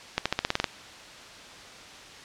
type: accelerating click train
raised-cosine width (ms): 0.2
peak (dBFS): -6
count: 9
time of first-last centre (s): 0.18-0.642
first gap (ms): 76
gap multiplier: 0.92
effects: white hiss -45 dBFS RMS until 2.24 s + low-pass 5000 Hz 12 dB/octave